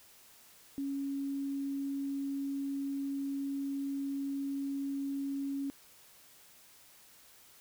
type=tone; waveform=sine; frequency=277 Hz; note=C#4; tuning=1 cent flat; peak=-33 dBFS; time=0.78-5.7 s; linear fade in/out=0 ms; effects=white hiss -59 dBFS RMS until 7.6 s